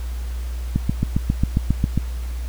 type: click train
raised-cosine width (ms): 5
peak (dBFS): -5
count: 10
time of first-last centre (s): 0.76-1.976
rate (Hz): 7.4
effects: added 60 Hz sine -24 dBFS peak until 2.48 s + pink hiss -43 dBFS RMS until 2.48 s